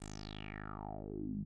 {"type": "tone with low-pass filter sweep", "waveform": "10% pulse", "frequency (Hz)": 51.91, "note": "G#1", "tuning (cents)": 0, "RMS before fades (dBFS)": -44, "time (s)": [0, 1.45], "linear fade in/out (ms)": 20, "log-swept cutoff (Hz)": [8900, 170], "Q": 6.5, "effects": []}